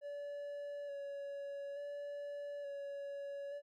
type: tone with vibrato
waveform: triangle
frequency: 569 Hz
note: C#5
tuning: 45 cents sharp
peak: -40 dBFS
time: 0.01-3.62 s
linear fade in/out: 50 ms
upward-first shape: square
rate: 0.57 Hz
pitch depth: 18 cents each way
effects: none